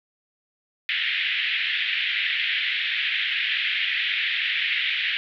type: band-pass noise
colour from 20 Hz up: pink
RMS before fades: -25 dBFS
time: 0.89-5.17 s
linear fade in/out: 0 ms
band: 1800 to 3500 Hz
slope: 48 dB/octave
effects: none